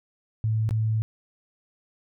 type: tone with dropouts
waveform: sine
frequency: 110 Hz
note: A2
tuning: in tune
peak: -21 dBFS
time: 0.44-1.02 s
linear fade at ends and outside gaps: 0 ms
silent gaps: 0.691-0.709 s
effects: none